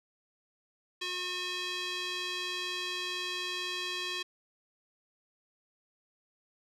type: tone with band-pass filter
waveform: square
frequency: 362.1 Hz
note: F#4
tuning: 37 cents flat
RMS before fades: -36 dBFS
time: 1.01-4.23 s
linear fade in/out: 10 ms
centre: 3400 Hz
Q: 1.8
effects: none